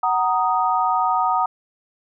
sine chord, D# minor, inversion first, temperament just, 746.7 / 933.4 / 1244.5 Hz, F#5 / A#5 / D#6, +16 / +2 / 0 cents, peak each -21 dBFS, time 0.03-1.46 s, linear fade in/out 5 ms, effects none

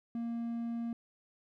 triangle tone, 233.1 Hz, A#3, in tune, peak -32 dBFS, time 0.15-0.93 s, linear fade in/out 2 ms, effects none

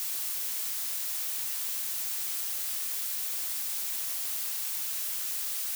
blue noise, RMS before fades -33 dBFS, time 0-5.75 s, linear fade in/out 0 ms, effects none

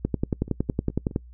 two click trains, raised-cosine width 3 ms, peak -24 / -10 dBFS, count 4 / 13, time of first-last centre 0.48-1.112 / 0.05-1.161 s, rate 4.75 / 10.8 Hz, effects noise-tail reverb RT60 0.1 s tail -25 dB re dry + added 60 Hz sine -43 dBFS peak until 1.33 s

